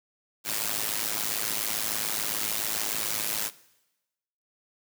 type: noise with amplitude modulation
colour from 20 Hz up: white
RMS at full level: -26 dBFS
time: 0.44-3.51 s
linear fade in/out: 50 ms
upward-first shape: sine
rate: 107 Hz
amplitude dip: 85%
effects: noise-tail reverb RT60 1.0 s tail -20 dB re dry + high-pass 100 Hz 12 dB/octave